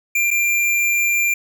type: tone with dropouts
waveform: square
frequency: 2379 Hz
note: D7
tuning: 22 cents sharp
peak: -16 dBFS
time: 0.15-1.34 s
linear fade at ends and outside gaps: 5 ms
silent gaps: 0.306-0.311 s
effects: none